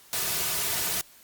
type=noise with comb filter; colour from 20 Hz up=white; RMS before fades=-28 dBFS; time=0.13-1.01 s; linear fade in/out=0 ms; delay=3.7 ms; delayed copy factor=-0.65; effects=white hiss -54 dBFS RMS until 1.23 s + Opus 48 kbps